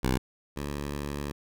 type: tone pair in turn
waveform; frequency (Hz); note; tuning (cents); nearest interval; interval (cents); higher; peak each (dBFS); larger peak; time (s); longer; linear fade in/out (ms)
10% pulse; 64.1 / 71.95; C2 / D2; -35 / -35; major second; 200; second; -16 / -24; first; 0.03-0.18 / 0.56-1.32; second; 10
effects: none